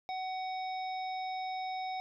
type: harmonic tone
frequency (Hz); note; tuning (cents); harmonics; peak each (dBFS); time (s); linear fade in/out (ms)
750; F#5; +23; 1 / 3 / 5 / 7; -35 / -45 / -49 / -52; 0.09-2; 0
effects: none